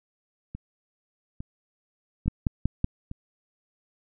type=two click trains; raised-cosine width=5 ms; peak=-23 / -10 dBFS; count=4 / 4; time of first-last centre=0.55-3.114 / 2.28-2.844 s; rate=1.17 / 5.32 Hz; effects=none